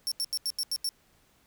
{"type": "tone bursts", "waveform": "sawtooth", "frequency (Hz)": 5450, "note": "F8", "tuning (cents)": -43, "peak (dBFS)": -25, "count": 7, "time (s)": [0.07, 0.89], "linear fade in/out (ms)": 0, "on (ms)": 46, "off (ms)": 83, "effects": ["pink hiss -65 dBFS RMS until 1.46 s"]}